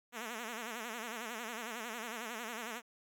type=tone with vibrato; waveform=5% pulse; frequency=229.8 Hz; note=A#3; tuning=25 cents flat; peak=-29 dBFS; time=0.12-2.82 s; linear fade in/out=50 ms; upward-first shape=sine; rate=11 Hz; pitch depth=120 cents each way; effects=none